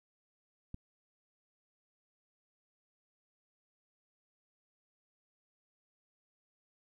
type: click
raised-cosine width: 5 ms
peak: -30 dBFS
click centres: 0.744 s
effects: 12-bit